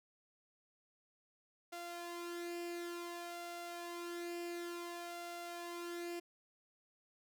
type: tone with flanger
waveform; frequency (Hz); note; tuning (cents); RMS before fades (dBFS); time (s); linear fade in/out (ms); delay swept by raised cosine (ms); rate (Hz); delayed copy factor
sawtooth; 345.6; F4; -18; -45; 1.72-6.2; 10; 1.4 to 2.5; 0.56; +0.55
effects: none